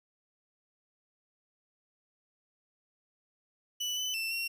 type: tone with pitch steps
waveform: 30% pulse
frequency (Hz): 2971 / 3011 / 2672 / 2733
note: F#7 / F#7 / E7 / F7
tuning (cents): +6 / +30 / +23 / -38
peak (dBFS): -29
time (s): 3.8-4.48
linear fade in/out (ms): 10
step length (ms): 170
effects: resampled to 32000 Hz + 11-bit